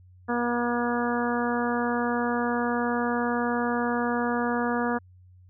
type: harmonic tone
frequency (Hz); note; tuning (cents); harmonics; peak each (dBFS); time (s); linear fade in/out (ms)
239.9; A#3; +50; 1 / 2 / 3 / 4 / 5 / 6 / 7; -27 / -30 / -32 / -33 / -34 / -35 / -35; 0.28-4.99; 20
effects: added 91 Hz sine -50 dBFS peak until 5.49 s